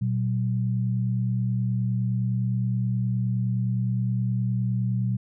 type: tone pair together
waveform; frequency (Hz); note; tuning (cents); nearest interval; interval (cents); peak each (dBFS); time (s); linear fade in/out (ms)
sine; 120.25 / 189.9; B2 / F#3; -46 / +45; minor sixth; 791; -23 / -28; 0.01-5.17; 10
effects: none